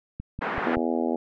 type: click train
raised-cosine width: 5 ms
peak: -21 dBFS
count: 4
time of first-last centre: 0.2-0.771 s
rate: 5.25 Hz
type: band-pass noise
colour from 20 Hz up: white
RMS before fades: -29 dBFS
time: 0.41-0.76 s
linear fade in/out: 10 ms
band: 180 to 1800 Hz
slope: 24 dB/octave
type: harmonic tone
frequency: 82.41 Hz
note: E2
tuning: in tune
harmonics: 3 / 4 / 5 / 6 / 7 / 8 / 9 / 10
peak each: -27 / -29 / -31 / -33 / -34 / -35 / -36 / -37 dBFS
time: 0.66-1.16 s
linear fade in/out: 5 ms
effects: none